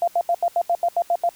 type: tone bursts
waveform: sine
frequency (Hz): 690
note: F5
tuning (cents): -21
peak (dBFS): -16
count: 10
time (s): 0.02-1.291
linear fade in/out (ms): 2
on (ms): 56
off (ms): 79
effects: white hiss -50 dBFS RMS until 1.35 s